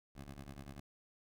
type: ring-modulated tone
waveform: 15% pulse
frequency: 70 Hz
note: C#2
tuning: 18 cents sharp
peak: -39 dBFS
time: 0.15-0.8 s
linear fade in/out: 5 ms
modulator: 29.9 Hz
effects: none